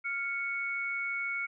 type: tone pair together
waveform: sine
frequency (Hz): 1396.6 / 2217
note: F6 / C#7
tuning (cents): 0 / 0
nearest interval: minor sixth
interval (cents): 800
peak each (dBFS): -37 / -32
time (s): 0.04-1.47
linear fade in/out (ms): 20
effects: none